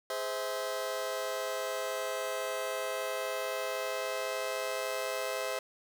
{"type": "chord", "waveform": "sawtooth", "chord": "Ab augmented", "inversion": "none", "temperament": "just", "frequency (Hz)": [415.3, 519.1, 648.9], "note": ["Ab4", "C5", "E5"], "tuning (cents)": [0, -14, -27], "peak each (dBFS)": [-37, -32, -33], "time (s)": [0.1, 5.59], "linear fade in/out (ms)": 2, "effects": ["10-bit"]}